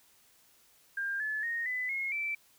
sine tone with pitch steps, 1600 / 1724.8 / 1859.3 / 2004 / 2161 / 2329 Hz, G6 / A6 / A#6 / B6 / C#7 / D7, +35 / -35 / -5 / +25 / -45 / -15 cents, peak -31 dBFS, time 0.97-2.35 s, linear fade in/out 5 ms, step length 230 ms, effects white hiss -64 dBFS RMS until 2.58 s

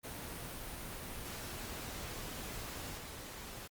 pink noise with level steps, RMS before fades -44 / -47 dBFS, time 0.03-3.68 s, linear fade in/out 20 ms, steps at 2.97 s, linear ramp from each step 20 ms, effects Opus 32 kbps

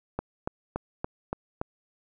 click train, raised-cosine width 1 ms, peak -15 dBFS, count 6, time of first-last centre 0.19-1.615 s, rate 3.51 Hz, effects none

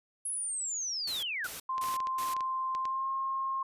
sine linear sweep, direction down, 10730 to 1354 Hz, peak -32 dBFS, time 0.25-1.47 s, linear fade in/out 5 ms
white noise bursts, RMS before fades -41 dBFS, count 4, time 1.07-2.34 s, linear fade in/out 5 ms, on 160 ms, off 210 ms
sine tone with pitch glide, 1046.5 to 1070.3 Hz, C6 to C6, 0 to +39 cents, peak -30 dBFS, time 1.69-3.63 s, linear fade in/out 5 ms, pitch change +39 cents, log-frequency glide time 2.79-3.08 s
clicks, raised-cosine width 0.2 ms, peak -25 dBFS, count 12, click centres 1.781 / 1.839 / 1.886 / 1.94 / 2.003 / 2.071 / 2.232 / 2.287 / 2.366 / 2.407 / 2.75 / 2.854 s
effects resampled to 32000 Hz

